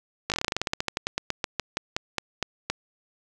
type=slowing click train; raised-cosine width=0.2 ms; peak=-8 dBFS; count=26; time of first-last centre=0.3-2.7 s; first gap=18 ms; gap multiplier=1.12; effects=none